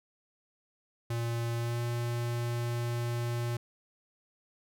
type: tone with pitch glide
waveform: square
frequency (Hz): 117.2 to 119.04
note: A#2 to A#2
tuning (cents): +10 to +37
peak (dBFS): -31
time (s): 1.1-3.57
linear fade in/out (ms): 5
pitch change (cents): +27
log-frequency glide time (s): 1.57-1.81
effects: none